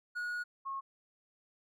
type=tone pair in turn; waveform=triangle / sine; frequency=1451 / 1087 Hz; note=F#6 / C#6; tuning=-34 / -34 cents; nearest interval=perfect fourth; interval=500 cents; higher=first; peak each=-33 / -36 dBFS; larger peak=first; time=0.15-0.44 / 0.65-0.81 s; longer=first; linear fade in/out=20 ms; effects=none